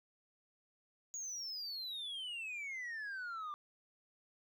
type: exponential sweep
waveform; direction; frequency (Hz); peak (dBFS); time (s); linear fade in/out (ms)
sine; down; 6790 to 1174.7; -38; 1.14-3.54; 0
effects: tanh soft clip ceiling -40 dBFS + 13-bit